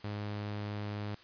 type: tone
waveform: sawtooth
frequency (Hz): 103.83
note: G#2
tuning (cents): 0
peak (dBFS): -32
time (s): 0.04-1.15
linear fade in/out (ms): 5
effects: white hiss -57 dBFS RMS until 1.23 s + resampled to 11025 Hz